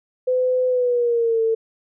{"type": "tone with pitch glide", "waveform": "sine", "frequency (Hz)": [507, 449.1], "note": ["B4", "A4"], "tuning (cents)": [45, 35], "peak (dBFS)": -16, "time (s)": [0.27, 1.55], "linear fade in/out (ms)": 10, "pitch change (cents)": -210, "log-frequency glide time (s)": [0.68, 1.42], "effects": []}